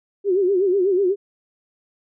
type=tone with vibrato; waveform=sine; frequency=380 Hz; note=F#4; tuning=46 cents sharp; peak=-15 dBFS; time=0.24-1.16 s; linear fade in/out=50 ms; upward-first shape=sine; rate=8.1 Hz; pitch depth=120 cents each way; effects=none